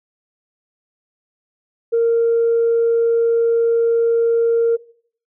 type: tone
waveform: sine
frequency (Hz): 462.9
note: A#4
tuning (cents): -12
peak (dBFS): -11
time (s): 1.92-4.77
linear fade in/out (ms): 20
effects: noise-tail reverb RT60 0.5 s tail -18 dB re dry + tanh soft clip ceiling -9 dBFS